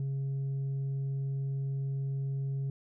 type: tone with tanh clipping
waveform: triangle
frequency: 136.6 Hz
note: C#3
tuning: 25 cents flat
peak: -31 dBFS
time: 0-2.7 s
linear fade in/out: 2 ms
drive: 7 dB
effects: none